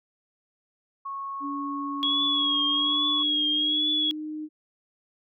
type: tone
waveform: sine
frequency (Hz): 1100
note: C#6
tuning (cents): -14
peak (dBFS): -31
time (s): 1.05-3.23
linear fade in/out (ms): 10
type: tone with pitch glide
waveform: sine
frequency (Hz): 284.8 to 307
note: C#4 to D#4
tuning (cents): +47 to -23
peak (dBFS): -31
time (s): 1.4-4.49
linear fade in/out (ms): 50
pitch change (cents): +130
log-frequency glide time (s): 2.07-4.22
type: tone with vibrato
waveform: sine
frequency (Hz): 3322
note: G#7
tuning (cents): 0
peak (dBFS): -22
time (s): 2.03-4.11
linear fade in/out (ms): 0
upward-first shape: triangle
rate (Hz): 1.2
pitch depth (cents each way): 64
effects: none